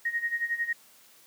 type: tone with tremolo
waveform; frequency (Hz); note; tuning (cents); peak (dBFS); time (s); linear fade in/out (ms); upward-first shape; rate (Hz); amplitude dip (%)
sine; 1871; A#6; +6; -24; 0.05-0.73; 5; sine; 11; 80
effects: white hiss -57 dBFS RMS until 1.26 s + high-pass 150 Hz 12 dB/octave